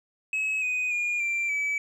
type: tone with pitch steps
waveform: sine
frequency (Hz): 2569 / 2497 / 2428 / 2360 / 2294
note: E7 / D#7 / D#7 / D7 / D7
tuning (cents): -45 / +6 / -43 / +8 / -41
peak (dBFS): -22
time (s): 0.33-1.78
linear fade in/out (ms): 2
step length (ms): 290
effects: tanh soft clip ceiling -24 dBFS